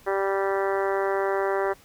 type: harmonic tone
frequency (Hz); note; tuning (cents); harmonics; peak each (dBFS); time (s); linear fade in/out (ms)
195.4; G3; -5; 2 / 3 / 4 / 5 / 6 / 7 / 8 / 9 / 10; -25 / -29 / -31 / -33 / -35 / -36 / -37 / -38 / -39; 0.06-1.74; 20
effects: pink hiss -54 dBFS RMS until 1.84 s